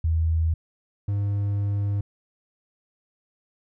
sine / triangle tone pair in turn, 81 / 101.23 Hz, E2 / G#2, -30 / -44 cents, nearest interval major third, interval 386 cents, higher second, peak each -19 / -20 dBFS, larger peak first, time 0.04-0.54 / 1.08-2.01 s, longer second, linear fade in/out 5 ms, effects none

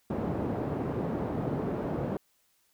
pink band-pass noise, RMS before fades -32 dBFS, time 0.1-2.17 s, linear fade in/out 2 ms, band 130 to 600 Hz, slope 12 dB/octave, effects white hiss -70 dBFS RMS until 2.73 s

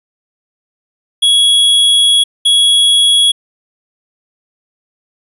square tone bursts at uneven times, 3340 Hz, G#7, 9 cents sharp, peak -7 dBFS, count 2, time 1.22-2.24 / 2.45-3.32 s, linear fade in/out 10 ms, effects resampled to 24000 Hz

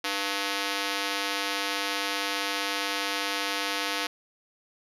5% pulse ring-modulated tone, 397.2 Hz, G4, 23 cents sharp, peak -13 dBFS, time 0.04-4.07 s, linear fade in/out 5 ms, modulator 95.5 Hz, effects low-pass 10000 Hz 12 dB/octave + 9-bit

